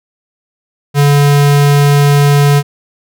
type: tone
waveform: square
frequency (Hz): 143.5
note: D3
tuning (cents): -40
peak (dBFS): -6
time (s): 0.94-2.63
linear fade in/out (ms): 50
effects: none